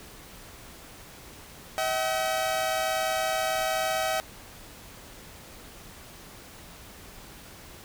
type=tone pair together; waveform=sawtooth; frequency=640 / 761.1 Hz; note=D#5 / F#5; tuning=+49 / +49 cents; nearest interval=minor third; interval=300 cents; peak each=-24 / -25 dBFS; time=1.78-4.2 s; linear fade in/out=0 ms; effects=pink hiss -47 dBFS RMS until 7.84 s